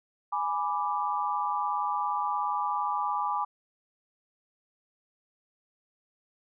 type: chord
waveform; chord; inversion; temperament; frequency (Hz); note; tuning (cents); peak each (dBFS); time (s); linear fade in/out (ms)
sine; G# diminished; none; equal; 830.6 / 987.8 / 1174.7; G#5 / B5 / D6; 0 / 0 / 0; -31; 0.32-3.45; 10
effects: none